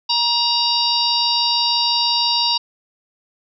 harmonic tone with a mistuned harmonic, 946 Hz, A#5, 25 cents sharp, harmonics 1 / 3 / 4 / 5 / 6, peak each -22 / -25 / -21 / -19 / -25 dBFS, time 0.09-2.58 s, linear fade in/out 10 ms, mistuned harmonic 6, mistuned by -63 cents, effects none

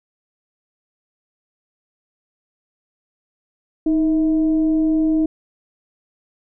sine tone with frequency modulation, 314 Hz, D#4, 16 cents sharp, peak -14 dBFS, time 3.86-5.26 s, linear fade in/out 5 ms, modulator 336 Hz, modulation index 0.28, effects none

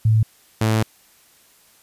sine / sawtooth tone pair in turn, 110 / 110 Hz, A2 / A2, 0 / 0 cents, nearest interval unison, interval 0 cents, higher neither, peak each -12 dBFS, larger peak neither, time 0.05-0.23 / 0.61-0.83 s, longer second, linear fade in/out 5 ms, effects white hiss -54 dBFS RMS until 1.82 s + resampled to 32000 Hz

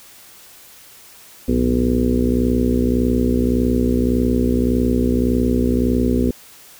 harmonic tone with a mistuned harmonic, 61.74 Hz, B1, in tune, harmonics 1 / 2 / 3 / 4 / 5 / 6 / 7 / 8, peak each -21 / -27 / -27 / -17 / -28 / -24 / -25 / -28 dBFS, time 1.48-6.31 s, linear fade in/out 5 ms, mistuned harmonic 2, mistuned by -100 cents, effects white hiss -44 dBFS RMS until 6.79 s

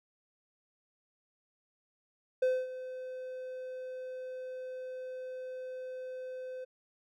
triangle tone with ADSR envelope, 512 Hz, C5, 38 cents flat, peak -22 dBFS, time 2.42-6.65 s, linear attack 7 ms, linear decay 240 ms, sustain -15 dB, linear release 14 ms, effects none

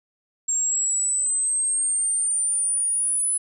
sine exponential sweep, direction up, 7450 to 10080 Hz, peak -20 dBFS, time 0.48-3.38 s, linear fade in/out 10 ms, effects none

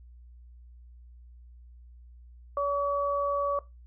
sine tone pair together, 568.5 / 1137 Hz, C#5 / C#6, +44 / +44 cents, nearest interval octave, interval 1200 cents, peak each -28 dBFS, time 2.57-3.59 s, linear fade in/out 2 ms, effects noise-tail reverb RT60 0.2 s tail -18 dB re dry + added 60 Hz sine -48 dBFS peak until 3.86 s

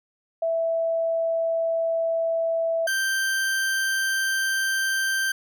sine / 40% pulse tone pair in turn, 659.3 / 1568.1 Hz, E5 / G6, 0 / 0 cents, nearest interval octave + minor third, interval 1500 cents, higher second, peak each -21 dBFS, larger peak neither, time 0.42-2.87 / 2.87-5.32 s, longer neither, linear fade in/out 5 ms, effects none

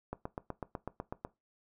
click train, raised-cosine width 1 ms, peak -23 dBFS, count 10, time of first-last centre 0.13-1.249 s, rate 8.04 Hz, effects noise-tail reverb RT60 0.2 s tail -18 dB re dry

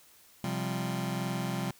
sawtooth chord, C suspended fourth, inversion none, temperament just, 130.81 / 174.42 / 196.22 Hz, C3 / F3 / G3, 0 / -2 / +2 cents, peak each -31 dBFS, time 0.44-1.71 s, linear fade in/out 2 ms, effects white hiss -59 dBFS RMS until 1.79 s

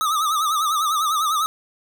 square tone with vibrato, 1234 Hz, D#6, 15 cents flat, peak -19 dBFS, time 0.01-1.46 s, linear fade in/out 0 ms, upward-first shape sine, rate 10 Hz, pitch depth 100 cents each way, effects none

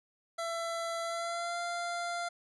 25% pulse tone with pitch glide, 670 to 693.2 Hz, E5 to F5, +28 to -13 cents, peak -30 dBFS, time 0.38-2.29 s, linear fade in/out 10 ms, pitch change +59 cents, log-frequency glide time 1.02-1.59 s, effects resampled to 24000 Hz

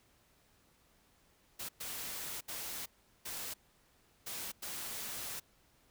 white noise bursts at uneven times, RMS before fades -42 dBFS, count 6, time 1.59-1.69 / 1.8-2.41 / 2.48-2.86 / 3.25-3.54 / 4.26-4.52 / 4.62-5.4 s, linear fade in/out 10 ms, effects pink hiss -69 dBFS RMS until 5.9 s

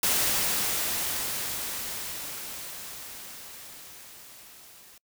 white noise with level ramp, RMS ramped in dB -24 to -52 dBFS, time 0.03-4.98 s, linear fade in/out 2 ms, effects noise-tail reverb RT60 0.1 s tail -26 dB re dry

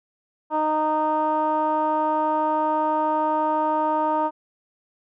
15% pulse tone with low-pass filter, 308.7 Hz, D#4, 14 cents flat, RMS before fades -22 dBFS, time 0.5-4.31 s, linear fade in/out 50 ms, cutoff 1000 Hz, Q 3.4, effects none

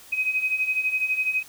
sine beating tone pair, 2515 / 2527 Hz, D#7 / D#7, +18 / +26 cents, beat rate 12 Hz, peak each -28 / -23 dBFS, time 0.12-1.43 s, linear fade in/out 10 ms, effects white hiss -48 dBFS RMS until 1.48 s

